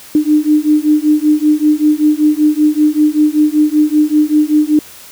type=beating tone pair; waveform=sine; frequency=300 / 305.2 Hz; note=D4 / D#4; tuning=+37 / -33 cents; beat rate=5.2 Hz; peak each=-11 / -11 dBFS; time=0.15-4.79 s; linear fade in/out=2 ms; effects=white hiss -36 dBFS RMS until 5.11 s